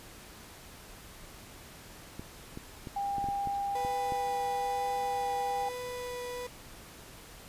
clicks, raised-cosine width 3 ms, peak -27 dBFS, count 9, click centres 2.195 / 2.574 / 2.872 / 3.183 / 3.242 / 3.287 / 3.473 / 3.849 / 4.122 s
sine tone, 800 Hz, G5, 35 cents sharp, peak -30 dBFS, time 2.96-5.69 s, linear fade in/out 5 ms
35% pulse tone with vibrato, 493.8 Hz, B4, in tune, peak -35 dBFS, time 3.75-6.47 s, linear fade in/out 5 ms, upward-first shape triangle, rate 1.1 Hz, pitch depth 10 cents each way
effects pink hiss -50 dBFS RMS until 7.48 s + resampled to 32000 Hz

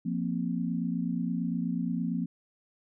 sine chord, F suspended fourth, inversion none, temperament equal, 174.61 / 233.1 / 261.6 Hz, F3 / Bb3 / C4, 0 / 0 / 0 cents, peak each -31 / -32 / -34 dBFS, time 0.05-2.26 s, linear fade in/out 10 ms, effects none

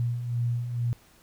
sine beating tone pair, 117.8 / 120 Hz, A#2 / B2, +19 / -49 cents, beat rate 2.2 Hz, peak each -34 / -26 dBFS, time 0-0.93 s, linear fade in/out 0 ms, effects pink hiss -58 dBFS RMS until 1.22 s

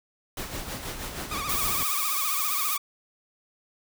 pink noise with tremolo, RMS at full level -33 dBFS, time 0.37-1.83 s, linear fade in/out 2 ms, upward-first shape sine, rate 6.3 Hz, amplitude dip 50%
sawtooth tone with vibrato, 1174.7 Hz, D6, in tune, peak -27 dBFS, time 1.31-2.78 s, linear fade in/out 5 ms, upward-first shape triangle, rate 15 Hz, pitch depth 140 cents each way
blue noise, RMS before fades -28 dBFS, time 1.49-2.77 s, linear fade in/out 5 ms
effects none

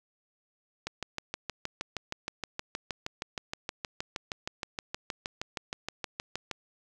click train, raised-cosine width 0.2 ms, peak -16 dBFS, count 37, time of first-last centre 0.87-6.513 s, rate 6.38 Hz, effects none

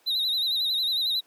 triangle tone with vibrato, 3870 Hz, B7, 36 cents flat, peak -22 dBFS, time 0.06-1.21 s, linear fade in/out 20 ms, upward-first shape sine, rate 11 Hz, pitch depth 86 cents each way, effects pink hiss -62 dBFS RMS until 1.26 s + high-pass 400 Hz 12 dB/octave

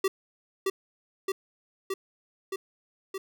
square tone with echo, 385.9 Hz, G4, 27 cents flat, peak -23 dBFS, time 0.04-0.08 s, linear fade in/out 5 ms, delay 620 ms, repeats 5, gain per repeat -2 dB, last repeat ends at 3.18 s, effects none

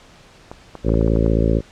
clicks, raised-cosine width 1 ms, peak -18 dBFS, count 8, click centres 0.515 / 0.753 / 0.893 / 0.942 / 1.013 / 1.078 / 1.162 / 1.263 s
harmonic tone, 55.5 Hz, A1, 16 cents sharp, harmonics 1 / 2 / 3 / 4 / 5 / 6 / 7 / 8 / 9 / 10, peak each -18 / -21 / -23 / -24 / -25 / -26 / -26 / -27 / -28 / -28 dBFS, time 0.83-1.62 s, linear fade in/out 50 ms
effects pink hiss -47 dBFS RMS until 1.71 s + low-pass 6000 Hz 12 dB/octave

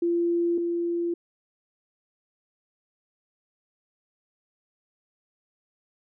sine tone pair in turn, 342.8 / 342.8 Hz, F4 / F4, -32 / -32 cents, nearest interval unison, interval 0 cents, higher neither, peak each -21 / -24 dBFS, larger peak first, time 0.02-0.58 / 0.58-1.14 s, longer neither, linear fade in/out 5 ms, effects none

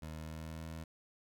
20% pulse tone with pitch glide, 78.4 to 80.65 Hz, D#2 to E2, +14 to -37 cents, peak -38 dBFS, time 0.02-0.84 s, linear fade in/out 5 ms, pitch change +49 cents, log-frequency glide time 0.13-0.64 s, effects 13-bit

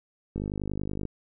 click train, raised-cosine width 3 ms, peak -19 dBFS, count 36, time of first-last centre 0.36-1.053 s, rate 50.5 Hz, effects none

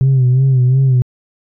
sine tone with vibrato, 130 Hz, C3, 11 cents flat, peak -6 dBFS, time 0.01-1.02 s, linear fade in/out 0 ms, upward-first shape sine, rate 2.8 Hz, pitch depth 70 cents each way, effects tanh soft clip ceiling -6 dBFS

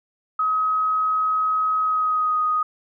sine tone with pitch glide, 1270 to 1246 Hz, D#6 to D#6, +35 to +2 cents, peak -18 dBFS, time 0.39-2.63 s, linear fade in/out 5 ms, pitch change -33 cents, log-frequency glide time 1.8-2.4 s, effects none

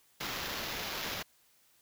white noise with sample-and-hold, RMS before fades -38 dBFS, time 0.2-1.23 s, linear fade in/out 10 ms, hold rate 8820 Hz, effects white hiss -67 dBFS RMS until 1.81 s

